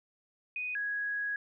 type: tone pair in turn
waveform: sine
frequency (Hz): 2489 / 1661.2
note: D#7 / G#6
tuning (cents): 0 / 0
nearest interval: perfect fifth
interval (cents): 700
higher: first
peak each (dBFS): -33 / -31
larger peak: second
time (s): 0.56-0.75 / 0.75-1.36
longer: second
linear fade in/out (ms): 2
effects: none